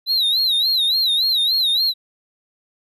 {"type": "tone with vibrato", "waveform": "triangle", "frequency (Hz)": 3951, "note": "B7", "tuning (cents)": 0, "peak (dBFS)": -14, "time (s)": [0.06, 1.94], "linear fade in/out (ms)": 50, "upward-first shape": "sine", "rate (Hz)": 3.5, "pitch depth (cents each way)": 140, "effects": []}